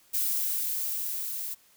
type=noise with level ramp; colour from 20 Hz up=violet; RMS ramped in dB=-27 to -35 dBFS; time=0.13-1.55 s; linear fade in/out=20 ms; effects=white hiss -61 dBFS RMS until 1.76 s